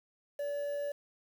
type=tone with quantisation; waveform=triangle; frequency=574 Hz; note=D5; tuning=40 cents flat; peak=-31 dBFS; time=0.39-0.92 s; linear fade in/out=5 ms; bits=9; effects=none